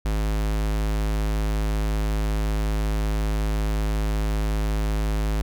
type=tone; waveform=square; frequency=52.7 Hz; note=G#1; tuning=26 cents sharp; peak=-22 dBFS; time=0.05-5.42 s; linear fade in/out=5 ms; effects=none